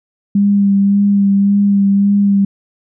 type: tone with vibrato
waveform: sine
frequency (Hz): 200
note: G3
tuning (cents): +35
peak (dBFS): -8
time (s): 0.35-2.45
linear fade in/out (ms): 5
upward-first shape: sine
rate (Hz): 1.8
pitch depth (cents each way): 19
effects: none